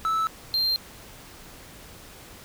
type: tone pair in turn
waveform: triangle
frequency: 1310 / 4173 Hz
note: E6 / C8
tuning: -11 / -5 cents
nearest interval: octave + minor sixth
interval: 2006 cents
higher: second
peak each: -20 dBFS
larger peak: neither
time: 0.05-0.27 / 0.54-0.76 s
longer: neither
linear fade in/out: 0 ms
effects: pink hiss -46 dBFS RMS until 2.44 s

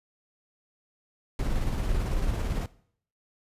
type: noise with tremolo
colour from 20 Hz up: brown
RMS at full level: -26 dBFS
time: 1.39-2.66 s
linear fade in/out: 2 ms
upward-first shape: square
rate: 18 Hz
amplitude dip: 30%
effects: noise-tail reverb RT60 0.6 s tail -19 dB re dry + resampled to 32000 Hz

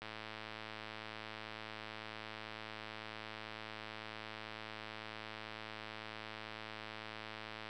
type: click train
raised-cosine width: 0.3 ms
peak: -29 dBFS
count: 837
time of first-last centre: 0.02-7.69 s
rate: 109 Hz
effects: none

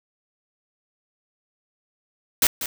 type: noise with echo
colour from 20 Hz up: white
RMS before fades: -17 dBFS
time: 2.42-2.47 s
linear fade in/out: 2 ms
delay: 190 ms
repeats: 1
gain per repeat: -11 dB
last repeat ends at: 2.66 s
effects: none

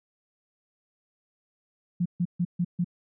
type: tone bursts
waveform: sine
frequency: 175.5 Hz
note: F3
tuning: 9 cents sharp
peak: -22 dBFS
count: 5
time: 2-2.845 s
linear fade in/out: 10 ms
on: 57 ms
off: 140 ms
effects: none

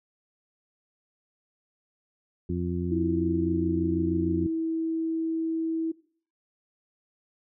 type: harmonic tone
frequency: 87.8 Hz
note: F2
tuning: 10 cents sharp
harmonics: 1 / 2 / 3 / 4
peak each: -31 / -30 / -34 / -33 dBFS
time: 2.49-4.47 s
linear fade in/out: 5 ms
type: tone with pitch glide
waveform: sine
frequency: 327.4 to 324.8 Hz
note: E4 to E4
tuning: -12 to -26 cents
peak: -25 dBFS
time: 2.91-5.92 s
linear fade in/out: 10 ms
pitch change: -14 cents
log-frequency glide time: 3.37-3.58 s
effects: noise-tail reverb RT60 0.5 s tail -21 dB re dry

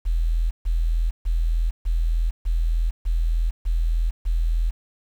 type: tone bursts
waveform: sine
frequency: 41.2 Hz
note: E1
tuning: in tune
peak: -18 dBFS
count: 8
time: 0.05-4.71 s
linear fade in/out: 20 ms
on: 460 ms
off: 140 ms
effects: 8-bit

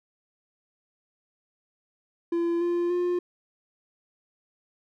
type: tone with pitch steps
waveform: triangle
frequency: 340.2 / 347.1 / 354.2 Hz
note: F4 / F4 / F4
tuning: -45 / -11 / +24 cents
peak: -21 dBFS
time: 2.32-3.19 s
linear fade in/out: 5 ms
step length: 290 ms
effects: none

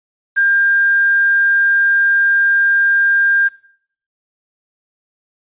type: tone with quantisation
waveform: sine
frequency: 1600 Hz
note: G6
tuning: 35 cents sharp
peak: -10 dBFS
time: 0.36-3.49 s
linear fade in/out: 20 ms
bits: 6
effects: noise-tail reverb RT60 0.6 s tail -18 dB re dry + resampled to 8000 Hz

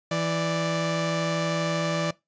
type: tone pair together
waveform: sawtooth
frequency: 164.81 / 587.3 Hz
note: E3 / D5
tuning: 0 / 0 cents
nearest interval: octave + minor seventh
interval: 2200 cents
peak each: -23 dBFS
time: 0.11-2.11 s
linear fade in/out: 5 ms
effects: noise-tail reverb RT60 0.2 s tail -21 dB re dry + resampled to 16000 Hz

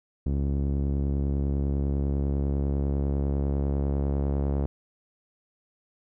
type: tone with low-pass filter sweep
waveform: sawtooth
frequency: 70 Hz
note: C#2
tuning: 18 cents sharp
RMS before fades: -26 dBFS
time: 0.26-4.66 s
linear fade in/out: 0 ms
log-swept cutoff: 300 to 590 Hz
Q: 0.99
effects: none

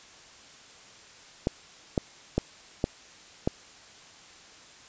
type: clicks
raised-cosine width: 2 ms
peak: -10 dBFS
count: 5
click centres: 1.471 / 1.978 / 2.38 / 2.841 / 3.475 s
effects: white hiss -51 dBFS RMS until 4.88 s + resampled to 16000 Hz

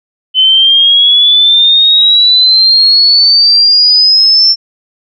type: exponential sweep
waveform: sine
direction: up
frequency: 3035 to 5400 Hz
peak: -3 dBFS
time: 0.34-4.56 s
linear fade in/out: 50 ms
effects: none

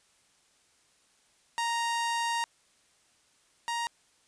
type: tone pair in turn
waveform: sawtooth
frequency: 932.3 / 936.9 Hz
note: A#5 / A#5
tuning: 0 / +8 cents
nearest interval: unison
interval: 8 cents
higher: second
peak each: -24 / -26 dBFS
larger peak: first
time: 1.58-2.44 / 3.68-3.87 s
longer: first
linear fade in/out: 0 ms
effects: white hiss -66 dBFS RMS until 4.27 s + resampled to 22050 Hz

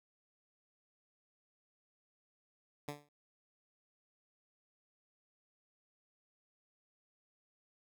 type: tone with exponential decay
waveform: 10% pulse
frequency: 146.1 Hz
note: D3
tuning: 9 cents flat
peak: -29 dBFS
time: 2.88-3.09 s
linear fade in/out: 5 ms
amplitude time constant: 44 ms
effects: none

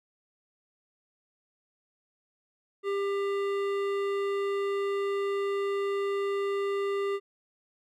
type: tone with hard clipping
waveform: triangle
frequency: 398.3 Hz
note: G4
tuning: 28 cents sharp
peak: -29 dBFS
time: 2.83-7.2 s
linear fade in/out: 50 ms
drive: 17 dB
effects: none

